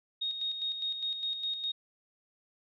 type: tone with tremolo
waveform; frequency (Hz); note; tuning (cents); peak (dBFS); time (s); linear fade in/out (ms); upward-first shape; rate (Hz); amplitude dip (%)
sine; 3729; A#7; 0; -30; 0.21-1.72; 10; square; 4.9; 50
effects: none